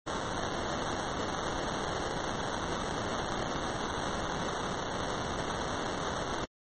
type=noise with sample-and-hold; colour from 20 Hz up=blue; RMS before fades=-34 dBFS; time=0.06-6.46 s; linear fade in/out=20 ms; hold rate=2450 Hz; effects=MP3 32 kbps